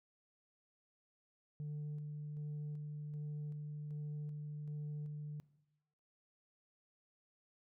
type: tone with tremolo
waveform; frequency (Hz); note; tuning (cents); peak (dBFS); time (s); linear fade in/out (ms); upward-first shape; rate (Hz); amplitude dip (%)
sine; 148.9; D3; +24; -38; 1.6-5.4; 0; square; 1.3; 30
effects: noise-tail reverb RT60 0.9 s tail -20 dB re dry + tanh soft clip ceiling -39 dBFS